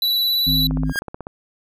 square tone with vibrato, 3951 Hz, B7, in tune, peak -17 dBFS, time 0.02-0.67 s, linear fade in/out 2 ms, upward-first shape sine, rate 18 Hz, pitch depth 18 cents each way
harmonic tone, 51.91 Hz, G#1, in tune, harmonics 1 / 3 / 5, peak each -23 / -22 / -23 dBFS, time 0.46-0.93 s, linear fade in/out 20 ms
click train, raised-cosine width 1 ms, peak -17 dBFS, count 10, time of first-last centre 0.71-1.269 s, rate 16.1 Hz
45% pulse tone with exponential growth, 1618 Hz, G#6, 46 cents flat, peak -16 dBFS, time 0.85-0.99 s, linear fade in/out 1 ms, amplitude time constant 29 ms
effects none

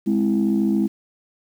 sine chord, Ab augmented, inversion none, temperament equal, 207.7 / 261.6 / 329.6 Hz, Ab3 / C4 / E4, 0 / 0 / 0 cents, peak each -18 / -23 / -21 dBFS, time 0.06-0.88 s, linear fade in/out 20 ms, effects tanh soft clip ceiling -10 dBFS + 8-bit

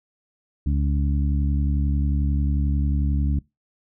harmonic tone, 71.2 Hz, C#2, 47 cents sharp, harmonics 1 / 2 / 3 / 4, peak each -20 / -26 / -30 / -32 dBFS, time 0.66-3.39 s, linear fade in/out 5 ms, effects noise-tail reverb RT60 0.2 s tail -22 dB re dry

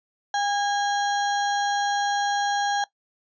sine tone with sample-and-hold, 810 Hz, G#5, 43 cents flat, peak -21 dBFS, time 0.34-2.84 s, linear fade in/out 2 ms, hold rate 2450 Hz, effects noise-tail reverb RT60 0.1 s tail -19 dB re dry + resampled to 16000 Hz

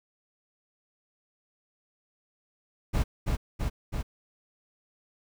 brown noise with echo, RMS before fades -25 dBFS, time 2.93-3.04 s, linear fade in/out 20 ms, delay 330 ms, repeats 3, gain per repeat -2 dB, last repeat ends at 4.03 s, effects none

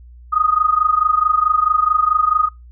sine tone with amplitude modulation, 1244.5 Hz, D#6, in tune, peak -9 dBFS, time 0.32-2.49 s, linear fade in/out 20 ms, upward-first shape sine, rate 24.6 Hz, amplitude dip 85%, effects noise-tail reverb RT60 0.2 s tail -22 dB re dry + added 60 Hz sine -38 dBFS peak until 2.71 s

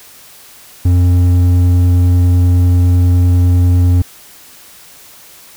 sine tone with hard clipping, 89 Hz, F2, 33 cents sharp, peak -8 dBFS, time 0.85-4.02 s, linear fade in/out 5 ms, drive 6 dB, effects white hiss -39 dBFS RMS until 5.56 s

